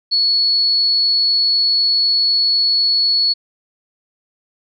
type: tone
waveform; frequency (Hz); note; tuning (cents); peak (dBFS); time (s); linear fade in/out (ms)
sine; 4392; C#8; -17; -12; 0.11-3.34; 20
effects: none